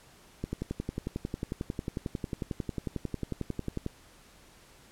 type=click train; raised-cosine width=3 ms; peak=-19 dBFS; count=39; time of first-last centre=0.44-3.863 s; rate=11.1 Hz; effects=pink hiss -57 dBFS RMS until 4.91 s + low-pass 12000 Hz 12 dB/octave